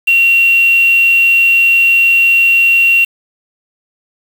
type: tone with quantisation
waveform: sine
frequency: 2743 Hz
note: F7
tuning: 32 cents flat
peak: -6 dBFS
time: 0.07-3.05 s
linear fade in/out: 10 ms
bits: 4
effects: none